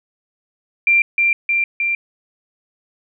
sine tone with echo, 2370 Hz, D7, 15 cents sharp, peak -10 dBFS, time 0.87-1.02 s, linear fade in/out 2 ms, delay 310 ms, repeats 3, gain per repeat -2 dB, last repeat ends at 1.95 s, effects none

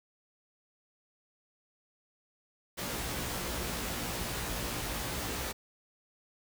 pink noise with comb filter, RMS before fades -36 dBFS, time 2.77-5.53 s, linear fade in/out 20 ms, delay 17 ms, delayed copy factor +0.85, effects none

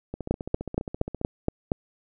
two click trains, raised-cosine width 2 ms, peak -9 / -19 dBFS, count 7 / 17, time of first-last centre 0.31-1.718 / 0.14-1.214 s, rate 4.26 / 14.9 Hz, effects none

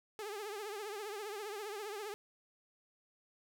sawtooth tone with vibrato, 415.7 Hz, G#4, 2 cents sharp, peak -37 dBFS, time 0.19-2.14 s, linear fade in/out 0 ms, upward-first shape triangle, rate 15 Hz, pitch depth 120 cents each way, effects none

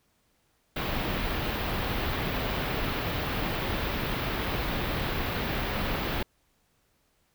pink band-stop noise, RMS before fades -30 dBFS, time 0.76-6.23 s, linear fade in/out 5 ms, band 3900 to 16000 Hz, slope 24 dB/octave, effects pink hiss -70 dBFS RMS until 7.34 s

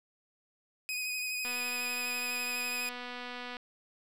sawtooth tone with vibrato, 2500 Hz, D#7, 8 cents sharp, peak -30 dBFS, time 0.89-2.89 s, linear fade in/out 0 ms, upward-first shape sine, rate 12 Hz, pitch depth 23 cents each way
click train, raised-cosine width 0.3 ms, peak -26 dBFS, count 522, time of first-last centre 1.45-3.568 s, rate 246 Hz
effects none

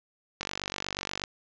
click train, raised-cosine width 0.2 ms, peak -14 dBFS, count 41, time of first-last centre 0.41-1.238 s, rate 48.3 Hz, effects resampled to 16000 Hz + 9-bit

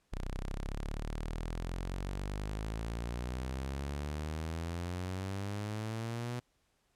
sawtooth exponential sweep, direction up, 30.52 to 123.47 Hz, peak -32 dBFS, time 0.12-6.4 s, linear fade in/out 10 ms, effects pink hiss -75 dBFS RMS until 6.95 s + low-pass 11000 Hz 12 dB/octave

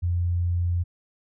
sine tone, 87.31 Hz, F2, in tune, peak -21 dBFS, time 0.02-0.84 s, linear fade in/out 20 ms, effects none

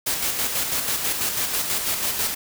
white noise with tremolo, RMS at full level -23 dBFS, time 0.06-2.35 s, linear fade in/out 10 ms, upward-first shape square, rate 6.1 Hz, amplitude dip 40%, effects none

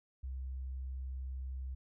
sine tone, 65.2 Hz, C2, 5 cents flat, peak -38 dBFS, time 0.23-1.75 s, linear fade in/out 10 ms, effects none

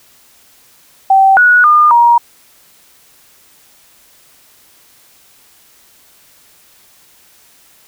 sine tone with pitch steps, 774 / 1463 / 1211 / 946 Hz, G5 / F#6 / D#6 / A#5, -22 / -20 / -47 / +25 cents, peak -4 dBFS, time 1.1-2.18 s, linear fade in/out 5 ms, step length 270 ms, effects white hiss -47 dBFS RMS until 7.87 s

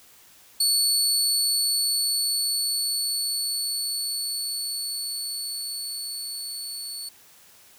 25% pulse tone with level ramp, 4435 Hz, C#8, in tune, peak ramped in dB -14 to -28 dBFS, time 0.6-7.09 s, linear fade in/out 5 ms, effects white hiss -53 dBFS RMS until 7.78 s

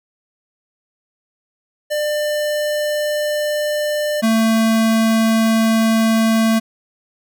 square tone pair in turn, 597 / 223.6 Hz, D5 / A3, +28 / +28 cents, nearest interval octave + perfect fourth, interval 1700 cents, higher first, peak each -18 / -13 dBFS, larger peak second, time 1.9-4.22 / 4.22-6.6 s, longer second, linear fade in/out 20 ms, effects none

